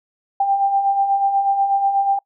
sine beating tone pair, 784 / 792.2 Hz, G5 / G5, 0 / +18 cents, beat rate 8.2 Hz, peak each -24 / -15 dBFS, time 0.4-2.19 s, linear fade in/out 5 ms, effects noise-tail reverb RT60 0.1 s tail -26 dB re dry

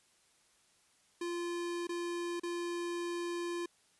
square tone with dropouts, 346.1 Hz, F4, 16 cents flat, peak -36 dBFS, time 1.21-3.66 s, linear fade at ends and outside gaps 5 ms, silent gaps 1.871-1.891 / 2.398-2.433 s, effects white hiss -69 dBFS RMS until 3.99 s + resampled to 24000 Hz

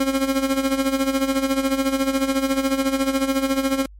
30% pulse tone with tremolo, 269.6 Hz, C#4, 48 cents flat, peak -13 dBFS, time 0-3.86 s, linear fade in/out 5 ms, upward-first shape sine, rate 14 Hz, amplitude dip 70%, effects added 50 Hz sine -40 dBFS peak until 3.99 s + MP3 64 kbps

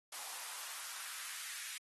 white noise with high-pass filter sweep, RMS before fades -45 dBFS, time 0.12-1.78 s, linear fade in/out 5 ms, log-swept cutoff 750 to 1900 Hz, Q 1.7, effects AAC 32 kbps

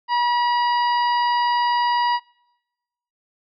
harmonic tone with a mistuned harmonic, 964 Hz, B5, 42 cents flat, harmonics 1 / 2 / 3 / 4 / 5, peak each -17 / -28 / -32 / -40 / -32 dBFS, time 0.08-2.2 s, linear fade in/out 50 ms, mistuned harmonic 5, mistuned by -16 cents, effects noise-tail reverb RT60 1.0 s tail -26 dB re dry

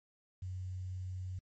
sine tone with quantisation, 92.5 Hz, F#2, in tune, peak -38 dBFS, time 0.42-1.39 s, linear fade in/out 5 ms, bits 11, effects MP3 32 kbps

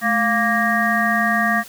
harmonic tone with a mistuned harmonic, 233.1 Hz, A#3, in tune, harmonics 1 / 3 / 5 / 7 / 8, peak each -22 / -22 / -23 / -23 / -20 dBFS, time 0.01-1.64 s, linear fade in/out 50 ms, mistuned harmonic 1, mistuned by -130 cents, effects white hiss -41 dBFS RMS until 1.68 s

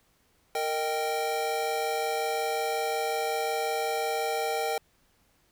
square chord, Eb major, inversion second, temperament equal with one note detuned, 461.3 / 622.3 / 784 Hz, Bb4 / Eb5 / G5, -18 / 0 / 0 cents, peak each -32 / -35 / -31 dBFS, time 0.55-4.78 s, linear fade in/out 2 ms, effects pink hiss -67 dBFS RMS until 5.51 s

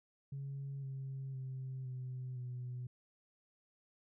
sine tone with pitch steps, 138.1 / 134.56 / 131.1 / 127.74 / 124.46 Hz, C#3 / C3 / C3 / C3 / B2, -6 / +49 / +4 / -41 / +14 cents, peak -39 dBFS, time 0.32-2.87 s, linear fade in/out 5 ms, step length 510 ms, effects tanh soft clip ceiling -37 dBFS

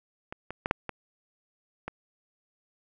clicks, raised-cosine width 0.5 ms, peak -22 / -21 / -13 / -7 / -18 / -19 dBFS, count 6, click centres 0.325 / 0.506 / 0.659 / 0.711 / 0.893 / 1.88 s, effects none

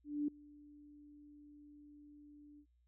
sine tone with ADSR envelope, 293.7 Hz, D4, in tune, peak -32 dBFS, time 0.04-2.66 s, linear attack 240 ms, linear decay 4 ms, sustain -24 dB, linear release 71 ms, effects added 60 Hz sine -70 dBFS peak until 2.87 s

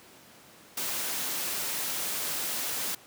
white noise, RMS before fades -32 dBFS, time 0.77-2.95 s, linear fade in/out 5 ms, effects pink hiss -53 dBFS RMS until 3.06 s + high-pass 150 Hz 12 dB/octave

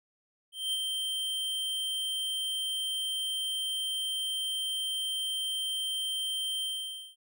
square tone with ADSR envelope, 3136 Hz, G7, in tune, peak -28 dBFS, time 0.52-7.16 s, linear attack 210 ms, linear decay 31 ms, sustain -3 dB, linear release 530 ms, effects none

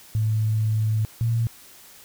sine tone pair in turn, 109 / 115.54 Hz, A2 / A#2, -16 / -15 cents, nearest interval minor second, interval 101 cents, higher second, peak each -19 dBFS, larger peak neither, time 0.15-1.05 / 1.21-1.47 s, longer first, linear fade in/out 0 ms, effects white hiss -48 dBFS RMS until 2.04 s

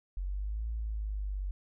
sine exponential two-way sweep, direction up then down, 45 to 56.2 to 47.2 Hz, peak -32 dBFS, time 0.17-1.51 s, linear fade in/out 0 ms, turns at 0.68 s, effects none

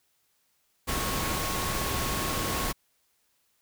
sine tone in noise, 1095 Hz, C#6, 22 cents flat, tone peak -36 dBFS, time 0.87-2.73 s, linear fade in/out 20 ms, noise pink, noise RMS -30 dBFS, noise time 0.87-2.73 s, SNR -9 dB, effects white hiss -71 dBFS RMS until 3.61 s

